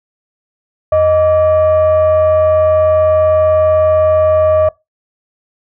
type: tone with frequency modulation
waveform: sine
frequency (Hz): 622.3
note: D#5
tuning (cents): 0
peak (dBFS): -6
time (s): 0.92-4.69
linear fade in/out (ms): 5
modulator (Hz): 535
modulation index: 0.42
effects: noise-tail reverb RT60 0.2 s tail -22 dB re dry + tanh soft clip ceiling -3 dBFS